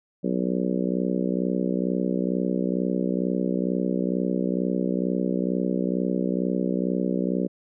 harmonic tone, 62.2 Hz, B1, 13 cents sharp, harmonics 3 / 4 / 5 / 6 / 7 / 8 / 9, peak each -26 / -28 / -30 / -32 / -33 / -34 / -35 dBFS, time 0.23-7.48 s, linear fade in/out 20 ms, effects none

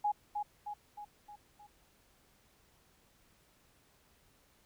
sine tone with echo, 830.6 Hz, G#5, in tune, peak -28 dBFS, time 0.04-0.12 s, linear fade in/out 10 ms, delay 310 ms, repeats 5, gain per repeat -5 dB, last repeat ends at 1.67 s, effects pink hiss -68 dBFS RMS until 4.65 s

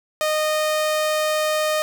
sawtooth tone, 616 Hz, D#5, 17 cents flat, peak -15 dBFS, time 0.21-1.82 s, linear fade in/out 0 ms, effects none

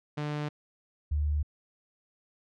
sawtooth / sine tone pair in turn, 148.7 / 74.22 Hz, D3 / D2, +22 / +19 cents, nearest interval octave, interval 1203 cents, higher first, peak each -27 / -25 dBFS, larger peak second, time 0.17-0.49 / 1.11-1.43 s, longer neither, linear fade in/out 10 ms, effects low-pass 4000 Hz 12 dB/octave

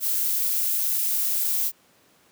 violet noise, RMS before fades -24 dBFS, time 0-1.72 s, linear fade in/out 50 ms, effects pink hiss -59 dBFS RMS until 2.31 s + high-pass 150 Hz 12 dB/octave

